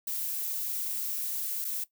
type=noise with dropouts; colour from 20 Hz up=violet; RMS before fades=-33 dBFS; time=0.07-1.84 s; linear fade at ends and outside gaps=5 ms; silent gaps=1.645-1.649 s; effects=noise-tail reverb RT60 0.1 s tail -17 dB re dry